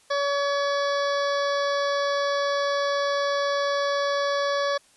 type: harmonic tone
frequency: 566 Hz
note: C#5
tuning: 36 cents sharp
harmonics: 1 / 2 / 3 / 4 / 6 / 7 / 8 / 9 / 10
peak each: -24 / -28 / -31 / -43 / -36 / -42 / -38 / -41 / -43 dBFS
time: 0.1-4.78 s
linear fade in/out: 10 ms
effects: white hiss -58 dBFS RMS until 4.96 s + resampled to 24000 Hz